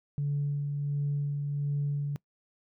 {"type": "tone with tremolo", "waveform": "sine", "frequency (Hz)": 143.8, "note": "D3", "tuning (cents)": -36, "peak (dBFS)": -25, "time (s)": [0.18, 2.16], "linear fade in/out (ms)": 0, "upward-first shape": "sine", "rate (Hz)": 1.4, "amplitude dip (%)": 35, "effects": ["noise-tail reverb RT60 0.1 s tail -23 dB re dry", "tanh soft clip ceiling -23 dBFS"]}